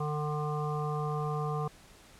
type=harmonic tone; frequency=150 Hz; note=D3; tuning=37 cents sharp; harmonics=1 / 3 / 5 / 7 / 8; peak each=-32 / -37 / -39 / -40 / -41 dBFS; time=0-1.68 s; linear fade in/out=5 ms; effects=pink hiss -56 dBFS RMS until 2.19 s + low-pass 11000 Hz 12 dB/octave